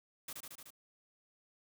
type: noise with echo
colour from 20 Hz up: white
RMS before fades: -44 dBFS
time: 0.28-0.33 s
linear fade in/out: 5 ms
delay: 75 ms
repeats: 5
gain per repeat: -2 dB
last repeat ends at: 0.705 s
effects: none